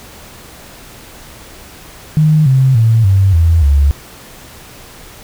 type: tone with pitch steps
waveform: sine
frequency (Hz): 154.4 / 132.1 / 113.03 / 96.71 / 82.74 / 70.79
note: D#3 / C3 / A2 / G2 / E2 / C#2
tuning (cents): -13 / +17 / +47 / -23 / +7 / +37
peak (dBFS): -6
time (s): 2.17-3.91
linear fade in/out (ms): 0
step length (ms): 290
effects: pink hiss -36 dBFS RMS until 5.23 s